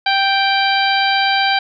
harmonic tone, 784 Hz, G5, in tune, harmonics 1 / 2 / 3 / 4 / 5 / 6, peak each -16 / -19 / -21 / -22 / -23 / -24 dBFS, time 0.06-1.59 s, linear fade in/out 5 ms, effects none

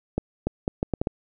accelerating click train, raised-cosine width 2 ms, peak -10 dBFS, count 7, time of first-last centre 0.18-1.071 s, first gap 290 ms, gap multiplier 0.72, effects none

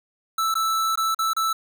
square tone with dropouts, 1318.5 Hz, E6, in tune, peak -21 dBFS, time 0.38-1.53 s, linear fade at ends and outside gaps 5 ms, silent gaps 0.542-0.553 / 0.957-0.974 / 1.147-1.189 / 1.334-1.365 s, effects none

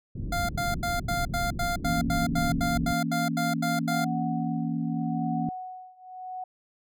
pink low-pass noise, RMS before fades -32 dBFS, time 0.15-2.94 s, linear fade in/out 10 ms, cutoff 270 Hz, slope 24 dB/octave
25% pulse tone bursts, 698.5 Hz, F5, in tune, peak -23 dBFS, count 15, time 0.32-4.046 s, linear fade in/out 5 ms, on 170 ms, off 84 ms
sine chord, A# diminished, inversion second, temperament equal, 164.81 / 233.1 / 277.2 Hz, E3 / A#3 / C#4, 0 / 0 / 0 cents, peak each -30 / -30 / -32 dBFS, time 1.84-5.49 s, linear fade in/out 2 ms
sine tone with tremolo, 740 Hz, F#5, in tune, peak -30 dBFS, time 3.9-6.44 s, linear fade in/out 5 ms, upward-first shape triangle, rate 0.85 Hz, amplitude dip 95%
effects none

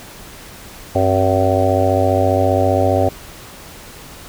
harmonic tone with a mistuned harmonic, 95 Hz, F#2, 46 cents sharp, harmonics 1 / 3 / 4 / 5 / 6 / 7 / 8, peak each -18 / -21 / -22 / -22 / -18 / -20 / -20 dBFS, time 0.95-3.09 s, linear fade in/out 5 ms, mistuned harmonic 3, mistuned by -100 cents, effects pink hiss -37 dBFS RMS until 4.28 s

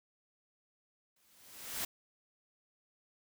white noise with exponential growth, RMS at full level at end -35 dBFS, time 1.16-1.85 s, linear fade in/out 5 ms, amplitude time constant 150 ms, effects none

